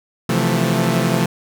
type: chord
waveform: sawtooth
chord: F major seventh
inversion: second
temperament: equal with one note detuned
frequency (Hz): 130.81 / 164.81 / 176.54 / 220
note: C3 / E3 / F3 / A3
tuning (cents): 0 / 0 / +19 / 0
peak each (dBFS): -17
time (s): 0.29-1.26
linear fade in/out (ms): 5
effects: none